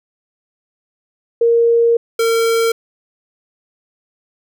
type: tone pair in turn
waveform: sine / square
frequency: 466.2 / 457.1 Hz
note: A#4 / A#4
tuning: 0 / -34 cents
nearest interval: unison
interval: 34 cents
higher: first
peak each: -9 / -13 dBFS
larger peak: first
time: 1.41-1.97 / 2.19-2.72 s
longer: first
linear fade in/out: 5 ms
effects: none